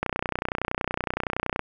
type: click train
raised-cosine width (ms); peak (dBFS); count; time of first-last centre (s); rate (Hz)
0.5; -10; 49; 0.03-1.594; 30.7
effects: none